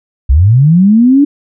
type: linear sweep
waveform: sine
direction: up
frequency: 58.27 to 293.7 Hz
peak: -3 dBFS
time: 0.29-1.25 s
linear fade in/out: 10 ms
effects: none